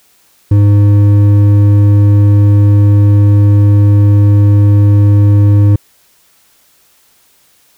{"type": "tone with hard clipping", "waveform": "sine", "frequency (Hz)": 102.1, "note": "G#2", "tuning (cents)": -29, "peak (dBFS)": -5, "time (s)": [0.51, 5.76], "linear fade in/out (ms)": 5, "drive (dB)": 7, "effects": ["white hiss -50 dBFS RMS until 7.77 s"]}